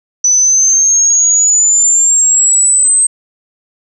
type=exponential sweep; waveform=sine; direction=up; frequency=5960 to 8300 Hz; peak=-6 dBFS; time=0.24-3.07 s; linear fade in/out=5 ms; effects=none